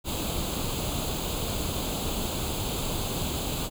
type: noise with comb filter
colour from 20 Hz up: pink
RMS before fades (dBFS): -30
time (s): 0.04-3.7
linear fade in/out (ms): 50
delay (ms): 0.27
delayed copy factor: +0.75
effects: none